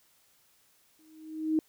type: tone with exponential growth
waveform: sine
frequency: 314.1 Hz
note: D#4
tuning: 16 cents sharp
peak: -21 dBFS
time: 0.99-1.59 s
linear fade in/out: 1 ms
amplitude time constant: 130 ms
effects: white hiss -66 dBFS RMS until 1.68 s